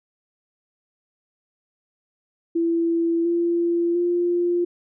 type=tone with pitch steps; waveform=sine; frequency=334.7 / 341.9 / 349.3 Hz; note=E4 / F4 / F4; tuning=+26 / -37 / 0 cents; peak=-18 dBFS; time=2.55-4.65 s; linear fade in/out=10 ms; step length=700 ms; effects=none